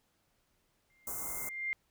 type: tone with exponential growth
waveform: sine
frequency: 2100 Hz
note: C7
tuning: 6 cents sharp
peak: -30 dBFS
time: 0.9-1.73 s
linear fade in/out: 0 ms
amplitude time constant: 180 ms
type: band-stop noise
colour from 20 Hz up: white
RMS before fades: -39 dBFS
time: 1.07-1.49 s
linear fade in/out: 2 ms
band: 1400 to 6400 Hz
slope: 48 dB/octave
effects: pink hiss -75 dBFS RMS until 1.9 s